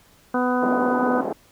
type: harmonic tone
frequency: 249.6 Hz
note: B3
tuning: 19 cents sharp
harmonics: 1 / 2 / 3 / 4 / 5 / 6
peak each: -22 / -25 / -27 / -28 / -29 / -30 dBFS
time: 0.34-1.21 s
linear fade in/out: 5 ms
type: band-pass noise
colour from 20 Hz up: pink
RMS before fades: -27 dBFS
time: 0.62-1.33 s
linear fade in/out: 5 ms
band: 240 to 900 Hz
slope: 24 dB/octave
effects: pink hiss -55 dBFS RMS until 1.51 s